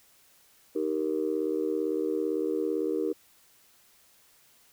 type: chord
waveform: sine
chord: Eb major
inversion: none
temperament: just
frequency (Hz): 311.1 / 388.9 / 466.7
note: Eb4 / G4 / Bb4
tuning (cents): 0 / -14 / +2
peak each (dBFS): -30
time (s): 0.75-3.13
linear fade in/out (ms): 10
effects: tanh soft clip ceiling -17 dBFS + white hiss -61 dBFS RMS until 4.72 s